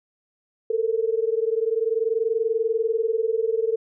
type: tone pair together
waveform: sine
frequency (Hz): 440 / 460.4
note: A4 / A#4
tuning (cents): 0 / -22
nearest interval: minor second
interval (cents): 78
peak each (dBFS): -23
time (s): 0.7-3.76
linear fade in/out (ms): 5
effects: none